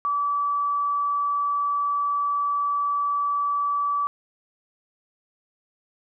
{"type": "tone", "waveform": "sine", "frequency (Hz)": 1152, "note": "D6", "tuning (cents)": -34, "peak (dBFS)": -21, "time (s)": [0.05, 4.07], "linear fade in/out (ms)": 0, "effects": []}